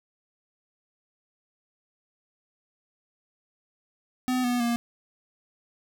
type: tone with pitch steps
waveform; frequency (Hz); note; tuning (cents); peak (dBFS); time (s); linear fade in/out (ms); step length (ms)
square; 253.3 / 244.7 / 236.3; B3 / B3 / A#3; +44 / -16 / +24; -24; 4.28-4.76; 0; 160
effects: none